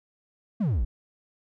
triangle exponential sweep, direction down, 241.3 to 46.55 Hz, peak -20 dBFS, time 0.6-0.85 s, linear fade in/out 10 ms, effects none

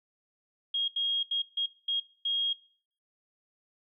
sine tone bursts at uneven times, 3263 Hz, G#7, 31 cents flat, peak -27 dBFS, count 6, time 0.74-0.88 / 0.96-1.23 / 1.31-1.42 / 1.57-1.66 / 1.88-2 / 2.25-2.53 s, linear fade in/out 5 ms, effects noise-tail reverb RT60 0.5 s tail -21 dB re dry

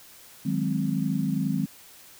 sine chord, Ab dominant seventh, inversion second, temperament equal, 155.56 / 185 / 207.7 / 261.6 Hz, Eb3 / Gb3 / Ab3 / C4, 0 / 0 / 0 / 0 cents, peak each -29 dBFS, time 0.45-1.66 s, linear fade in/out 10 ms, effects white hiss -50 dBFS RMS until 2.19 s

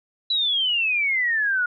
sine exponential sweep, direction down, 3984 to 1423 Hz, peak -19 dBFS, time 0.3-1.66 s, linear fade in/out 5 ms, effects none

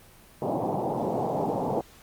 white band-pass noise, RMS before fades -28 dBFS, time 0.42-1.81 s, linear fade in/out 2 ms, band 110 to 880 Hz, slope 48 dB/octave, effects pink hiss -53 dBFS RMS until 2.02 s + Opus 32 kbps

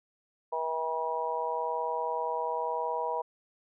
harmonic tone, 160.9 Hz, E3, 42 cents flat, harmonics 3 / 4 / 5 / 6, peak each -35 / -36 / -37 / -32 dBFS, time 0.52-3.22 s, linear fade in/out 10 ms, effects none

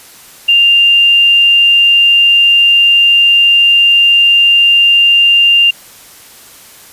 sine tone, 2794 Hz, F7, in tune, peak -4 dBFS, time 0.48-5.71 s, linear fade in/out 10 ms, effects white hiss -37 dBFS RMS until 6.92 s + resampled to 32000 Hz

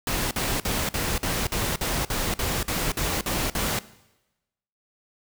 pink noise bursts, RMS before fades -26 dBFS, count 13, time 0.07-3.79 s, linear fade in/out 2 ms, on 240 ms, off 50 ms, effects noise-tail reverb RT60 1.0 s tail -19 dB re dry

